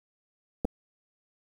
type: clicks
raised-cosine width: 2 ms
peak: -15 dBFS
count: 2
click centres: 0.648 / 0.652 s
effects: 8-bit